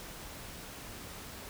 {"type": "silence", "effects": ["pink hiss -46 dBFS RMS until 1.49 s"]}